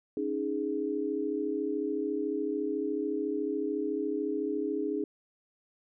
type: chord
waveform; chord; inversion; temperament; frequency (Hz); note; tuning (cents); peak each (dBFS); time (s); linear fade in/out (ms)
sine; C# suspended second; none; equal; 277.2 / 311.1 / 415.3; C#4 / D#4 / G#4; 0 / 0 / 0; -35 / -33 / -32; 0.17-5.04; 2
effects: none